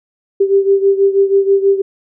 sine beating tone pair, 392 / 398.2 Hz, G4 / G4, 0 / +27 cents, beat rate 6.2 Hz, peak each -10 / -14 dBFS, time 0.4-1.82 s, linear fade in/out 10 ms, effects none

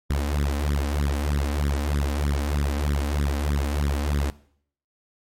sawtooth tone with flanger, 71.8 Hz, D2, 39 cents flat, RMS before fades -24 dBFS, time 0.1-4.3 s, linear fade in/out 0 ms, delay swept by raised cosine 0.55 to 3.95 ms, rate 3.2 Hz, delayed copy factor +1, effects noise-tail reverb RT60 0.6 s tail -19 dB re dry + MP3 64 kbps

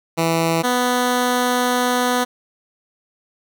10% pulse tone pair in turn, 164.81 / 247.7 Hz, E3 / B3, 0 / +5 cents, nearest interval perfect fifth, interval 705 cents, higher second, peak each -8 dBFS, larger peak neither, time 0.17-0.63 / 0.63-2.25 s, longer second, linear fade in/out 20 ms, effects none

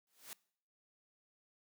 white noise with exponential growth, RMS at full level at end -45 dBFS, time 0.07-0.33 s, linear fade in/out 1 ms, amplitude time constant 56 ms, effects noise-tail reverb RT60 0.6 s tail -23 dB re dry + high-pass 200 Hz 12 dB/octave

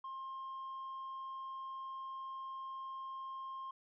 sine tone, 1063 Hz, C6, 27 cents sharp, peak -40 dBFS, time 0.04-3.71 s, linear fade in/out 5 ms, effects tanh soft clip ceiling -41 dBFS

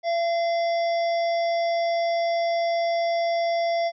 harmonic tone with a mistuned harmonic, 686 Hz, F5, 31 cents flat, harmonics 1 / 3 / 5 / 7 / 8, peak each -21 / -34 / -41 / -42 / -40 dBFS, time 0.03-3.92 s, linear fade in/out 50 ms, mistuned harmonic 1, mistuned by -22 cents, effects none

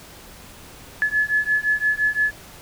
sine beating tone pair, 1711 / 1716.8 Hz, A6 / A6, -49 / -43 cents, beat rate 5.8 Hz, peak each -21 dBFS, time 1.02-2.31 s, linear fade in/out 0 ms, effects pink hiss -43 dBFS RMS until 2.61 s

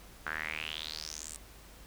sawtooth tone with band-pass filter sweep, 77.78 Hz, D#2, in tune, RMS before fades -40 dBFS, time 0.26-1.37 s, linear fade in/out 5 ms, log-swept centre 1500 to 8700 Hz, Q 5.7, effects added 50 Hz sine -55 dBFS peak until 1.86 s + pink hiss -55 dBFS RMS until 1.86 s

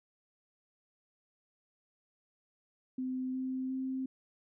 sine tone with pitch steps, 257.4 / 259.8 / 262.2 Hz, C4 / C4 / C4, -28 / -12 / +4 cents, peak -33 dBFS, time 2.98-4.06 s, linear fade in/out 5 ms, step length 360 ms, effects none

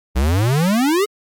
square exponential sweep, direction up, 59.9 to 432.7 Hz, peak -14 dBFS, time 0.15-1.06 s, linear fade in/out 20 ms, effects MP3 96 kbps

